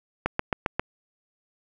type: click train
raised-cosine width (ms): 0.5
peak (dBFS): -8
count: 5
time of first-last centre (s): 0.26-0.795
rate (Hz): 7.47
effects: none